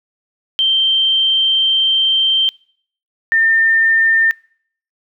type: tone pair in turn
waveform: sine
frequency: 3136 / 1806.3 Hz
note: G7 / A6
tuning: 0 / +45 cents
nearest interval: minor seventh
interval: 955 cents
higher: first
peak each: -11 / -10 dBFS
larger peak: second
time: 0.59-2.49 / 3.32-4.31 s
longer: first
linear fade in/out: 0 ms
effects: noise-tail reverb RT60 0.6 s tail -25 dB re dry